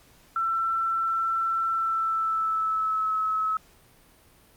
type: tone with pitch glide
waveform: sine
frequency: 1341 to 1290.8 Hz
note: E6 to E6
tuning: +29 to -37 cents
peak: -23 dBFS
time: 0.36-3.57 s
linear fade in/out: 2 ms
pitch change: -66 cents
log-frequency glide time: 1.69-3.16 s
effects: pink hiss -57 dBFS RMS until 4.56 s + Opus 48 kbps